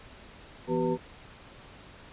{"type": "tone cluster", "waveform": "sine", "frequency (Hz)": [166.7, 246.4, 382.4, 493.3, 905], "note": ["E3", "B3", "G4", "B4", "A5"], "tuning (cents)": [20, -4, -43, -2, 48], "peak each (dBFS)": [-32, -31, -29, -31, -35], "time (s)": [0.67, 0.98], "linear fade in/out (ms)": 50, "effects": ["pink hiss -50 dBFS RMS until 2.12 s", "resampled to 8000 Hz"]}